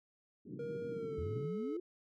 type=band-pass noise; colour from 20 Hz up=pink; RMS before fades=-47 dBFS; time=0.45-1.47 s; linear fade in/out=20 ms; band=120 to 390 Hz; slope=48 dB/octave
type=tone with pitch glide; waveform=triangle; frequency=471.6 to 430 Hz; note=A#4 to A4; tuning=+20 to -40 cents; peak=-37 dBFS; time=0.59-1.77 s; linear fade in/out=5 ms; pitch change=-160 cents; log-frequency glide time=0.89-1.26 s
type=exponential sweep; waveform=sine; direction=up; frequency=75.3 to 370 Hz; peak=-38 dBFS; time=1.18-1.8 s; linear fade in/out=5 ms
effects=none